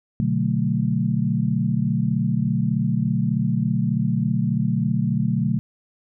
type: chord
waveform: sine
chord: B minor seventh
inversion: none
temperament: equal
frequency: 123.47 / 146.83 / 185 / 220 Hz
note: B2 / D3 / F#3 / A3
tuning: 0 / 0 / 0 / 0 cents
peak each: -24 dBFS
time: 0.2-5.59 s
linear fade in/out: 0 ms
effects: none